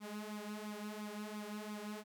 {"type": "tone with flanger", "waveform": "sawtooth", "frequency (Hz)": 210.4, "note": "G#3", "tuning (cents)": 23, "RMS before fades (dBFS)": -45, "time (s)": [0, 2.04], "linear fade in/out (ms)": 50, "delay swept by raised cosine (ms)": [0.83, 4.03], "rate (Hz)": 2.9, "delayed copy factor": 0.7, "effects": []}